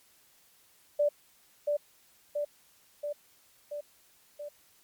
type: tone with echo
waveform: sine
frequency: 586 Hz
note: D5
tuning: 4 cents flat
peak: -22 dBFS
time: 0.99-1.09 s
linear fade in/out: 10 ms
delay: 680 ms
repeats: 5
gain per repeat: -3 dB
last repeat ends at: 4.49 s
effects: white hiss -63 dBFS RMS until 4.83 s + MP3 96 kbps